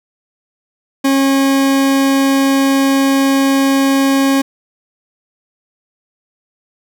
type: tone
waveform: 40% pulse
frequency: 272.4 Hz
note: C#4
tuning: 30 cents flat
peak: -9 dBFS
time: 1.04-4.42 s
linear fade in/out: 10 ms
effects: none